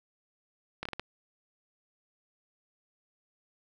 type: slowing click train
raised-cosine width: 0.3 ms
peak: -19 dBFS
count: 5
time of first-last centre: 0.83-0.996 s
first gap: 24 ms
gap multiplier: 1.38
effects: none